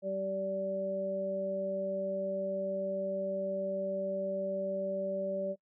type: harmonic tone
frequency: 193.5 Hz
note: G3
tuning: 22 cents flat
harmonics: 1 / 2 / 3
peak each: -40 / -42 / -32 dBFS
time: 0.02-5.56 s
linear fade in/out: 50 ms
effects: noise-tail reverb RT60 0.1 s tail -23 dB re dry